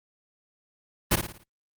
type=noise with echo; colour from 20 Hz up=pink; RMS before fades=-20 dBFS; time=1.11-1.16 s; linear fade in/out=10 ms; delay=56 ms; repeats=5; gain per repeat=-7 dB; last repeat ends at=1.44 s; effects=Opus 32 kbps